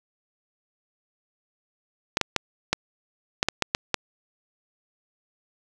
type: clicks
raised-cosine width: 0.2 ms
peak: -3 dBFS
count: 9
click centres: 2.171 / 2.213 / 2.363 / 2.73 / 3.429 / 3.486 / 3.623 / 3.749 / 3.943 s
effects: none